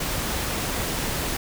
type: noise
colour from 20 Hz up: pink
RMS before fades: -27 dBFS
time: 0-1.37 s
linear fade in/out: 5 ms
effects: none